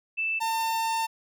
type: tone pair in turn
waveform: sine / 45% pulse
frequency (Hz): 2644 / 901.4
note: E7 / A5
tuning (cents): +5 / +42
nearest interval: octave + perfect fifth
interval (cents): 1863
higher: first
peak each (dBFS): -25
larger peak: neither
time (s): 0.17-0.4 / 0.4-1.07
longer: second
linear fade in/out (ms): 20
effects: none